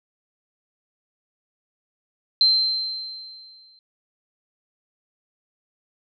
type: tone with exponential decay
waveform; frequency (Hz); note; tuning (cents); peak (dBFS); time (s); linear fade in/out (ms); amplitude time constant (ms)
sine; 4117; C8; -29; -12; 2.41-3.79; 1; 300
effects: none